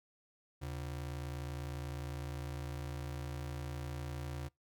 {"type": "ring-modulated tone", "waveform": "square", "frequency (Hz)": 105.8, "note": "G#2", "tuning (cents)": 33, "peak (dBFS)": -37, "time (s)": [0.61, 4.49], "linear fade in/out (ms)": 20, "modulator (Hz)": 29.9, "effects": ["noise-tail reverb RT60 0.2 s tail -26 dB re dry"]}